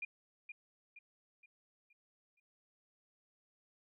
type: tone with echo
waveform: sine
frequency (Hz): 2422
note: D#7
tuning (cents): -47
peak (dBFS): -38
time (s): 0.02-0.05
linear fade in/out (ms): 5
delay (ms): 470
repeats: 5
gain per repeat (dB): -7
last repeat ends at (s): 2.4
effects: none